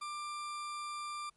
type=tone; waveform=40% pulse; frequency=1186 Hz; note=D6; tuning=17 cents sharp; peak=-38 dBFS; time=0.01-1.3 s; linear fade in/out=10 ms; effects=pink hiss -74 dBFS RMS until 1.36 s + MP3 48 kbps